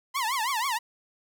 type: tone with vibrato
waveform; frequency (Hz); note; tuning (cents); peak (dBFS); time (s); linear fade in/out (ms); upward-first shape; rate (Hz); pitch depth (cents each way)
sawtooth; 987.8; B5; 0; -22; 0.14-0.79; 20; triangle; 6.2; 270
effects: none